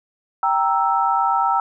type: chord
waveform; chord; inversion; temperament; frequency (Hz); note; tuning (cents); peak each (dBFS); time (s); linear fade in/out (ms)
sine; E diminished; first; equal; 784 / 932.3 / 1318.5; G5 / Bb5 / E6; 0 / 0 / 0; -20; 0.43-1.6; 2
effects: none